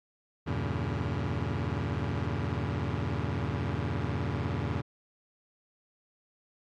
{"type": "chord", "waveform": "sawtooth", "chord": "E diminished seventh", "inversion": "none", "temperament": "just", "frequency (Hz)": [82.41, 98.89, 118.67, 142.4], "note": ["E2", "G2", "Bb2", "Db3"], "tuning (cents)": [0, 16, 31, 47], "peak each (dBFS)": -31, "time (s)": [0.46, 4.82], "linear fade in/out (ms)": 20, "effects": ["low-pass 3000 Hz 12 dB/octave", "AAC 64 kbps"]}